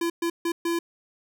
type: tone bursts at uneven times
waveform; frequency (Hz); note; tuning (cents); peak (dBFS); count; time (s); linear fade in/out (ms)
square; 338.6; E4; +46; -24; 4; 0.01-0.1 / 0.22-0.3 / 0.45-0.52 / 0.65-0.79; 5
effects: none